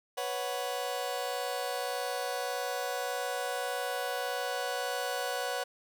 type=chord; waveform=sawtooth; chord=B suspended second; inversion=none; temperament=just; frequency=493.9 / 555.6 / 740.8 Hz; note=B4 / C#5 / F#5; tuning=0 / +4 / +2 cents; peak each=-33 / -33 / -32 dBFS; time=0.17-5.64 s; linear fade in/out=10 ms; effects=none

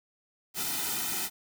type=noise with comb filter; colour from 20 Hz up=white; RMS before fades=-32 dBFS; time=0.54-1.3 s; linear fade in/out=50 ms; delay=1.8 ms; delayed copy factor=-0.95; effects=none

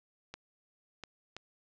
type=clicks; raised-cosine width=0.2 ms; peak=-25 dBFS; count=3; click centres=0.34 / 1.037 / 1.366 s; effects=low-pass 6000 Hz 12 dB/octave

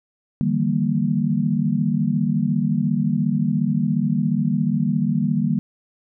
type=chord; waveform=sine; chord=E half-diminished seventh; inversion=third; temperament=equal with one note detuned; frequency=150.53 / 164.81 / 196 / 233.1 Hz; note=D3 / E3 / G3 / Bb3; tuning=+43 / 0 / 0 / 0 cents; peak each=-23 / -26 / -22 / -22 dBFS; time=0.41-5.59 s; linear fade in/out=0 ms; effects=none

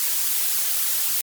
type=noise with flanger; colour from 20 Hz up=blue; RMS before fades=-22 dBFS; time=0-1.21 s; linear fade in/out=0 ms; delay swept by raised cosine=0.62 to 3.12 ms; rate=3.6 Hz; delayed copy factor=+0.6; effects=MP3 96 kbps

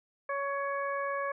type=harmonic tone; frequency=559 Hz; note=C#5; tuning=14 cents sharp; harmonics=1 / 2 / 3 / 4; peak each=-34 / -34 / -38 / -45 dBFS; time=0.29-1.32 s; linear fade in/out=5 ms; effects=none

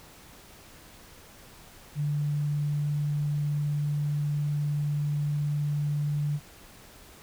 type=tone; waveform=sine; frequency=146.83 Hz; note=D3; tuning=in tune; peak=-25 dBFS; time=1.95-6.4 s; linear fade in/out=50 ms; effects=pink hiss -51 dBFS RMS until 7.22 s

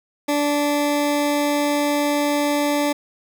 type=tone; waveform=20% pulse; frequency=291.2 Hz; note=D4; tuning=15 cents flat; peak=-13 dBFS; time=0.28-2.93 s; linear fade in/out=10 ms; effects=none

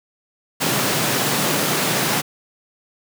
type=high-pass noise; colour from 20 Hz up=pink; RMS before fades=-20 dBFS; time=0.6-2.22 s; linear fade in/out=20 ms; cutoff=120 Hz; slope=48 dB/octave; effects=none

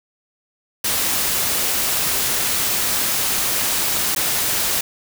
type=noise with dropouts; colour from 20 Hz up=white; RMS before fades=-20 dBFS; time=0.84-4.81 s; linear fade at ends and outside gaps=5 ms; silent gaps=4.15-4.161 s; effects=none

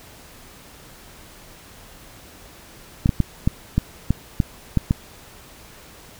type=clicks; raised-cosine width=5 ms; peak=-4 dBFS; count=9; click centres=3.059 / 3.092 / 3.203 / 3.475 / 3.78 / 4.106 / 4.402 / 4.773 / 4.909 s; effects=pink hiss -45 dBFS RMS until 6.19 s

